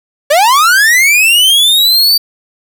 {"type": "linear sweep", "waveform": "45% pulse", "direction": "up", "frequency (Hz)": [553, 4650], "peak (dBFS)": -5, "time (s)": [0.3, 2.18], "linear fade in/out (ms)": 10, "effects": []}